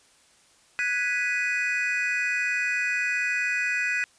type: chord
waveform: triangle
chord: G# minor seventh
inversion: third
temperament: equal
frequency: 1480 / 1661.2 / 1975.5 / 2489 Hz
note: F#6 / G#6 / B6 / D#7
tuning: 0 / 0 / 0 / 0 cents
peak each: -29 / -30 / -27 / -26 dBFS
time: 0.79-4.04 s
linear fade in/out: 0 ms
effects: white hiss -59 dBFS RMS until 4.18 s + resampled to 22050 Hz